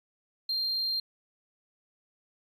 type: tone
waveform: sine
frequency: 4186 Hz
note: C8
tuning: in tune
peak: -25 dBFS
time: 0.49-1 s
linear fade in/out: 5 ms
effects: tanh soft clip ceiling -25 dBFS + MP3 96 kbps